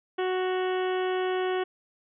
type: harmonic tone with a mistuned harmonic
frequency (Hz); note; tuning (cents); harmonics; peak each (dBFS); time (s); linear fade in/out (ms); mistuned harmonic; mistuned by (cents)
370; F#4; 0; 1 / 2 / 3 / 4 / 5 / 6 / 7 / 8 / 9; -26 / -33 / -38 / -39 / -40 / -45 / -47 / -43 / -47; 0.18-1.64; 10; 7; +42
effects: none